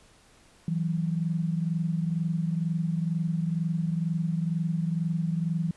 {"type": "tone pair together", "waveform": "sine", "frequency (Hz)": [162.88, 185], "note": ["E3", "F#3"], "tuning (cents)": [-20, 0], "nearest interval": "major second", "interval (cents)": 220, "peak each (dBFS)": [-26, -31], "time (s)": [0.68, 5.71], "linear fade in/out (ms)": 2, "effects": ["pink hiss -58 dBFS RMS until 5.76 s", "resampled to 24000 Hz"]}